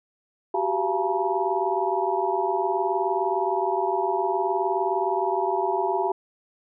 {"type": "tone cluster", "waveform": "sine", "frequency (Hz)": [375.2, 394.6, 688, 866, 953], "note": ["F#4", "G4", "F5", "A5", "A#5"], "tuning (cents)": [24, 11, -26, -28, 38], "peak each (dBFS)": -28, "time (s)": [0.54, 6.12], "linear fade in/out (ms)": 5, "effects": []}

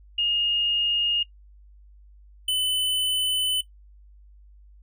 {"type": "tone pair in turn", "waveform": ["sine", "square"], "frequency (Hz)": [2846, 3015], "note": ["F7", "F#7"], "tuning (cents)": [32, 32], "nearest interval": "minor second", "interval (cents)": 100, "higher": "second", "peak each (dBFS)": -21, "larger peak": "neither", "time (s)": [[0.18, 1.23], [2.48, 3.61]], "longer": "second", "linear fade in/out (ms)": 5, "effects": ["noise-tail reverb RT60 0.1 s tail -17 dB re dry", "added 50 Hz sine -48 dBFS peak until 4.82 s"]}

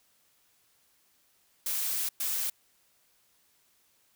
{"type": "noise bursts at uneven times", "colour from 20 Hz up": "blue", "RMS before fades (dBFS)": -31, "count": 2, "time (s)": [[1.66, 2.09], [2.2, 2.5]], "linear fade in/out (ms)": 5, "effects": ["white hiss -68 dBFS RMS until 4.15 s"]}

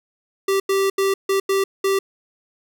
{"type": "tone bursts at uneven times", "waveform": "square", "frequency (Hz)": 390, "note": "G4", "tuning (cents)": -9, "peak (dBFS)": -17, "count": 6, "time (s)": [[0.48, 0.6], [0.69, 0.9], [0.98, 1.14], [1.29, 1.4], [1.49, 1.64], [1.84, 1.99]], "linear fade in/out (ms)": 5, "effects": []}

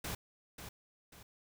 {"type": "noise with echo", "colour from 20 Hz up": "pink", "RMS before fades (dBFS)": -40, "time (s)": [0.04, 0.15], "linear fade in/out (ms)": 5, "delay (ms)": 540, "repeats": 2, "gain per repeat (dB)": -8, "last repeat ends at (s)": 1.23, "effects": []}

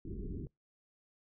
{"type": "low-pass noise", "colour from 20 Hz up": "pink", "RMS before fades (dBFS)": -41, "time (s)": [0.05, 0.47], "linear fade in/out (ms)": 2, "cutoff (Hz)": 420, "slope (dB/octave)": 96, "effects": ["noise-tail reverb RT60 0.2 s tail -26 dB re dry"]}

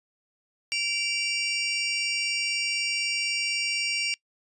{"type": "tone pair together", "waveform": "25% pulse", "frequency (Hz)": [2328, 2780], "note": ["D7", "F7"], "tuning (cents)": [-16, -9], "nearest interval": "minor third", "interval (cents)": 307, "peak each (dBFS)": -24, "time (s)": [0.72, 4.14], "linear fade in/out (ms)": 0, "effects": ["noise-tail reverb RT60 0.1 s tail -24 dB re dry", "resampled to 24000 Hz"]}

